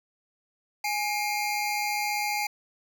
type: tone cluster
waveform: square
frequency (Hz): 831 / 2131 / 2378 / 4732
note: G#5 / C7 / D7 / D8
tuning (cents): +1 / +31 / +21 / +12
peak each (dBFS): -30 / -33 / -35 / -37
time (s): 0.84-2.47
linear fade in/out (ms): 5
effects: none